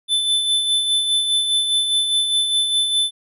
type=tone with tremolo; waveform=square; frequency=3519 Hz; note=A7; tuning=in tune; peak=-15 dBFS; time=0.08-3.11 s; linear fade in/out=50 ms; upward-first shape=sine; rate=4.9 Hz; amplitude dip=45%; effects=resampled to 32000 Hz